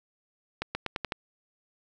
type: accelerating click train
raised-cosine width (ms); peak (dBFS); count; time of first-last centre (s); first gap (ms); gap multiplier
0.3; -14; 6; 0.62-1.122; 130; 0.87
effects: none